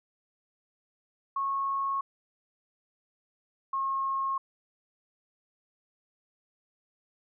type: tone pair in turn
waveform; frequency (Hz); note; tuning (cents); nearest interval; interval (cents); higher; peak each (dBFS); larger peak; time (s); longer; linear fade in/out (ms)
sine; 1096 / 1081.5; C#6 / C#6; -20 / -43; unison; 23; first; -27; neither; 1.36-2.01 / 3.73-4.38; neither; 5
effects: none